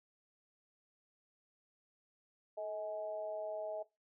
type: tone with amplitude modulation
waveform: sine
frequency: 636 Hz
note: D#5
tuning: 38 cents sharp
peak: -35 dBFS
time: 2.57-3.83 s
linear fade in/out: 10 ms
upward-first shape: sine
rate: 201 Hz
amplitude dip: 80%
effects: noise-tail reverb RT60 0.2 s tail -17 dB re dry